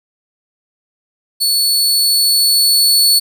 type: tone with level ramp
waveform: sawtooth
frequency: 4427 Hz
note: C#8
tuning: 3 cents flat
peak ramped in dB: -9 to -5 dBFS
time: 1.4-3.2 s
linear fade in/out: 20 ms
effects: none